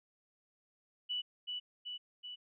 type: tone with echo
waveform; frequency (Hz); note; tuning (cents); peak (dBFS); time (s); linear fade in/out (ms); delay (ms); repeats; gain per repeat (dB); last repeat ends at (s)
sine; 2960; F#7; 0; -34; 1.09-1.22; 20; 380; 3; -3; 2.36
effects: none